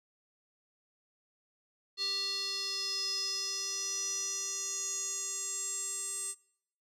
square tone with band-pass filter sweep, 392 Hz, G4, in tune, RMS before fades -36 dBFS, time 1.97-6.35 s, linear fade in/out 50 ms, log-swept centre 4300 to 8200 Hz, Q 8.6, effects noise-tail reverb RT60 0.7 s tail -23 dB re dry

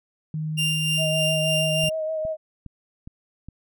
sine tone, 155.56 Hz, D#3, in tune, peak -25 dBFS, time 0.34-1.89 s, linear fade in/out 2 ms
40% pulse tone with tremolo, 2792 Hz, F7, 1 cent flat, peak -20 dBFS, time 0.57-1.9 s, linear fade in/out 20 ms, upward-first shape sine, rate 3.3 Hz, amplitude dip 35%
sine tone with vibrato, 631 Hz, D#5, 24 cents sharp, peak -24 dBFS, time 0.97-2.37 s, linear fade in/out 50 ms, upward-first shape sine, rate 6.3 Hz, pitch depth 26 cents each way
click train, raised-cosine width 5 ms, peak -26 dBFS, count 5, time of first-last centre 1.84-3.486 s, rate 2.43 Hz
effects none

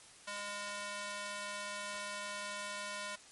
square tone with high-pass filter, 204.3 Hz, G#3, 28 cents flat, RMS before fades -42 dBFS, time 0.27-3.16 s, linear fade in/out 10 ms, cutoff 1000 Hz, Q 0.74, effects white hiss -57 dBFS RMS until 3.31 s + MP3 48 kbps

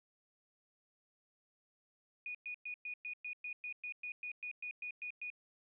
sine tone bursts, 2464 Hz, D#7, 17 cents flat, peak -40 dBFS, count 16, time 2.26-5.302 s, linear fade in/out 2 ms, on 87 ms, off 110 ms, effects none

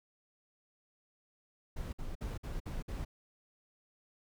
brown noise bursts, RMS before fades -39 dBFS, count 6, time 1.76-3.05 s, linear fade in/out 10 ms, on 170 ms, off 54 ms, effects none

